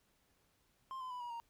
triangle tone with pitch steps, 1054 / 1022.2 / 991.4 / 961.5 / 932.5 Hz, C6 / C6 / B5 / B5 / A#5, +12 / -41 / +6 / -47 / 0 cents, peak -40 dBFS, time 0.91-1.4 s, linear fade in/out 0 ms, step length 98 ms, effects pink hiss -75 dBFS RMS until 1.49 s

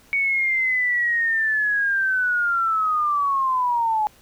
sine linear sweep, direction down, 2239 to 840 Hz, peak -18 dBFS, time 0.13-4.07 s, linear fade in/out 0 ms, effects pink hiss -53 dBFS RMS until 4.21 s

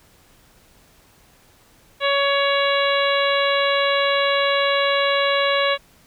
harmonic tone, 560 Hz, C#5, 18 cents sharp, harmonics 1 / 2 / 3 / 4 / 5 / 6 / 7, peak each -20 / -23 / -25 / -26 / -27 / -28 / -28 dBFS, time 2-5.78 s, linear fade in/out 50 ms, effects pink hiss -54 dBFS RMS until 6.06 s

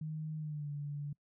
sine tone with pitch glide, 155.56 to 145.14 Hz, D#3 to D3, 0 to -20 cents, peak -37 dBFS, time 0.01-1.13 s, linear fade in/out 5 ms, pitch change -120 cents, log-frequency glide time 0.37-0.7 s, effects noise-tail reverb RT60 0.1 s tail -25 dB re dry

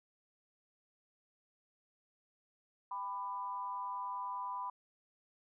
sine tone with amplitude modulation, 995 Hz, B5, 13 cents sharp, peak -34 dBFS, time 2.91-4.7 s, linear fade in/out 5 ms, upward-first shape sine, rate 200 Hz, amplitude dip 75%, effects none

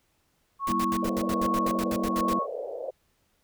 sine tone with tremolo, 1103 Hz, C#6, 9 cents flat, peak -25 dBFS, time 0.59-2.47 s, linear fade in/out 50 ms, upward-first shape sine, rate 1.3 Hz, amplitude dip 70%
pink noise bursts, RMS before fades -35 dBFS, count 14, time 0.67-2.334 s, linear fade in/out 2 ms, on 52 ms, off 72 ms
sine chord, E diminished, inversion first, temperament equal with one note detuned, 196 / 238.3 / 329.6 Hz, G3 / Bb3 / E4, 0 / +38 / 0 cents, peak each -32 / -31 / -31 dBFS, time 0.68-2.39 s, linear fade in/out 5 ms
pink band-pass noise, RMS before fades -35 dBFS, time 1.02-2.91 s, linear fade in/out 10 ms, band 460 to 620 Hz, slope 48 dB/octave
effects pink hiss -70 dBFS RMS until 3.43 s

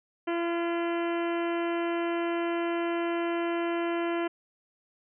harmonic tone with a mistuned harmonic, 340 Hz, F4, 46 cents flat, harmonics 1 / 2 / 3 / 4 / 5 / 6 / 7 / 8 / 9, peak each -28 / -34 / -38 / -40 / -42 / -44 / -45 / -46 / -47 dBFS, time 0.27-4.28 s, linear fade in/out 10 ms, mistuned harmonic 4, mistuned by +26 cents, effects none

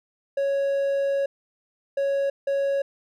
triangle tone bursts at uneven times, 554.4 Hz, C#5, in tune, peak -19 dBFS, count 3, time 0.37-1.26 / 1.97-2.3 / 2.47-2.82 s, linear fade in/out 5 ms, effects none

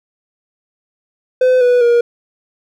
triangle tone with pitch steps, 509 / 491.7 / 474.9 Hz, C5 / B4 / A#4, -48 / -8 / +32 cents, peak -6 dBFS, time 1.41-2.01 s, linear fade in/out 5 ms, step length 200 ms, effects none

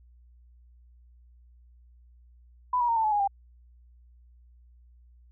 sine tone with pitch steps, 996 / 959.3 / 923.9 / 889.9 / 857.1 / 825.5 / 795.1 Hz, B5 / A#5 / A#5 / A5 / A5 / G#5 / G5, +14 / +49 / -16 / +19 / -46 / -11 / +24 cents, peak -22 dBFS, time 2.73-3.276 s, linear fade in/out 5 ms, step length 78 ms, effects added 60 Hz sine -53 dBFS peak until 5.31 s

